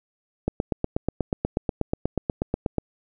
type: click train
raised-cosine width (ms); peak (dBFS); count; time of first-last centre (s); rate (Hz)
2; -9; 20; 0.48-2.783; 8.25
effects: none